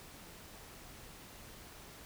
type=silence; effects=pink hiss -53 dBFS RMS until 2.05 s